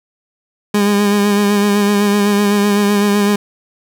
30% pulse tone with vibrato, 204.3 Hz, G#3, 28 cents flat, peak -8 dBFS, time 0.74-3.36 s, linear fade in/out 5 ms, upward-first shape sine, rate 7.9 Hz, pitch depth 28 cents each way, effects none

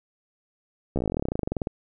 slowing click train, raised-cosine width 2 ms, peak -13 dBFS, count 25, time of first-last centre 0.96-1.671 s, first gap 14 ms, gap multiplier 1.06, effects none

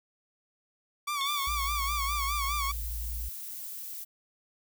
sawtooth tone with vibrato, 1139 Hz, C#6, 47 cents sharp, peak -26 dBFS, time 1.07-2.72 s, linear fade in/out 10 ms, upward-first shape sine, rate 4.9 Hz, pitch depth 80 cents each way
sine tone with exponential decay, 3520 Hz, A7, in tune, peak -30 dBFS, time 1.21-2.18 s, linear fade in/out 0 ms, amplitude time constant 210 ms
violet noise, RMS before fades -40 dBFS, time 1.25-4.05 s, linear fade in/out 20 ms
sine tone, 57 Hz, A#1, 38 cents flat, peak -33 dBFS, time 1.47-3.29 s, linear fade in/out 5 ms
effects none

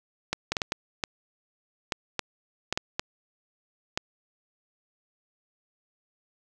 clicks, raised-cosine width 0.2 ms, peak -9 dBFS, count 12, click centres 0.33 / 0.52 / 0.568 / 0.618 / 0.721 / 1.038 / 1.922 / 2.193 / 2.726 / 2.775 / 2.995 / 3.975 s, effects none

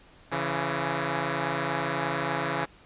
5% pulse tone pair together, 138.8 / 167.25 Hz, C#3 / E3, +3 / +25 cents, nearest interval minor third, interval 322 cents, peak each -18 dBFS, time 0.31-2.66 s, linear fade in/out 20 ms, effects pink hiss -55 dBFS RMS until 2.85 s + resampled to 8000 Hz

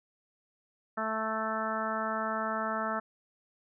harmonic tone, 220 Hz, A3, in tune, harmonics 1 / 2 / 3 / 4 / 5 / 6 / 7 / 8, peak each -38 / -43 / -36 / -39 / -39 / -34 / -42 / -42 dBFS, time 0.97-3 s, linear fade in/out 10 ms, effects none

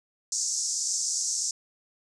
pink band-pass noise, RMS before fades -29 dBFS, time 0.32-1.51 s, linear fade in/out 2 ms, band 5500 to 7800 Hz, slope 48 dB/octave, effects none

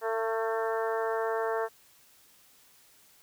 harmonic tone with a mistuned harmonic, 224.4 Hz, A3, 34 cents sharp, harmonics 2 / 3 / 4 / 5 / 6 / 7 / 8, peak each -30 / -34 / -36 / -38 / -40 / -41 / -42 dBFS, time 0.01-1.69 s, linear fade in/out 50 ms, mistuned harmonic 5, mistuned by -17 cents, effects white hiss -60 dBFS RMS until 3.22 s

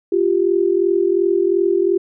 sine tone pair together, 349.2 / 392 Hz, F4 / G4, 0 / 0 cents, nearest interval major second, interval 200 cents, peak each -16 dBFS, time 0.12-1.98 s, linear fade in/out 5 ms, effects none

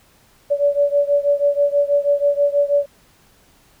sine beating tone pair, 571 / 577.2 Hz, D5 / D5, -49 / -30 cents, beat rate 6.2 Hz, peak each -16 / -18 dBFS, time 0.5-2.86 s, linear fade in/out 20 ms, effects pink hiss -54 dBFS RMS until 3.8 s

